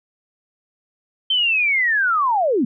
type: linear sweep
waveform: sine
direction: down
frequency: 3130 to 207.7 Hz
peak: -15 dBFS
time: 1.3-2.65 s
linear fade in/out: 5 ms
effects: none